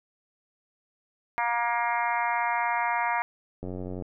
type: harmonic tone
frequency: 236.6 Hz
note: A#3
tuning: 26 cents sharp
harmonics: 3 / 4 / 5 / 6 / 7 / 8 / 9 / 10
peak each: -31 / -27 / -35 / -37 / -35 / -37 / -33 / -41 dBFS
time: 1.38-3.22 s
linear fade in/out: 0 ms
type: click train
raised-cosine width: 2 ms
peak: -23 dBFS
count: 37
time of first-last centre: 3.63-4.023 s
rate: 91.7 Hz
effects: none